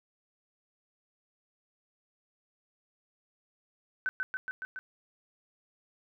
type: tone with echo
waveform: sine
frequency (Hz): 1521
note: F#6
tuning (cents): +47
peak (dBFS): -27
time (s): 4.06-4.09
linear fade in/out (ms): 0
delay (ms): 140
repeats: 5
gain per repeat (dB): -2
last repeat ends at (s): 4.79
effects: none